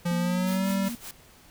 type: tone with pitch glide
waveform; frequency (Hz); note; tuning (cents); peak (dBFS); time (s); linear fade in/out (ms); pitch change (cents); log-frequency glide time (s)
square; 173.7 to 193.85; F3 to G3; -9 to -19; -25; 0.05-0.89; 10; +190; 0.17-0.69
type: tone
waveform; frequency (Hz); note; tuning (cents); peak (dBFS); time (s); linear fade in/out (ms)
sine; 235.7; A#3; +19; -32; 0.11-0.95; 0
type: noise with tremolo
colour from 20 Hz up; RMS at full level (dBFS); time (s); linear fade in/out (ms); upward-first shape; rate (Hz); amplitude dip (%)
white; -39; 0.47-1.11; 2; sine; 5.3; 85
effects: pink hiss -54 dBFS RMS until 1.5 s